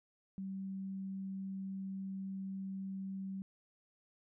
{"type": "tone", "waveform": "sine", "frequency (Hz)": 192.6, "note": "G3", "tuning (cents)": -30, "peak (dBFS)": -39, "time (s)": [0.38, 3.42], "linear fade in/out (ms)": 0, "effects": []}